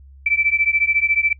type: beating tone pair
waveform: sine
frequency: 2317 / 2331 Hz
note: D7 / D7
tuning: -24 / -14 cents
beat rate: 14 Hz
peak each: -18 dBFS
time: 0.26-1.33 s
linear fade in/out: 5 ms
effects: noise-tail reverb RT60 0.1 s tail -26 dB re dry + added 68 Hz sine -41 dBFS peak until 1.39 s